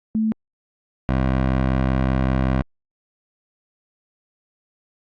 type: tone pair in turn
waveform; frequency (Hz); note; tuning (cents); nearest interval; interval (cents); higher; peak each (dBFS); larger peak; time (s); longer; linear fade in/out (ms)
sine / 15% pulse; 219.5 / 65.26; A3 / C2; -4 / -4; octave + major sixth; 2100; first; -17 / -11; second; 0.15-0.32 / 1.09-2.62; second; 0
effects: low-pass 2000 Hz 12 dB/octave + Opus 48 kbps